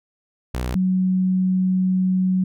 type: tone pair in turn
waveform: sawtooth / sine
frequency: 62 / 185.79 Hz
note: B1 / F#3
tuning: +7 / +7 cents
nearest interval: octave + perfect fifth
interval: 1900 cents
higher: second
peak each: -19 / -16 dBFS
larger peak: second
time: 0.54-0.75 / 0.75-2.44 s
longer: second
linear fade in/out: 5 ms
effects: none